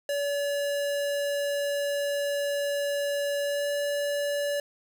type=tone with pitch glide; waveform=square; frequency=571 to 575.3 Hz; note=D5 to D5; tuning=-49 to -36 cents; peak=-27 dBFS; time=0.09-4.6 s; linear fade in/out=2 ms; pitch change=+13 cents; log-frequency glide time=3.41-3.69 s; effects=9-bit